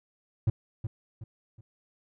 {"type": "tone with echo", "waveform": "triangle", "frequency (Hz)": 110, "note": "A2", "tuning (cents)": 0, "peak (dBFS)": -18, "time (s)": [0.47, 0.5], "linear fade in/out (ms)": 5, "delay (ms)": 370, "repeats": 3, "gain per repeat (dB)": -9, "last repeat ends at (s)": 1.61, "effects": []}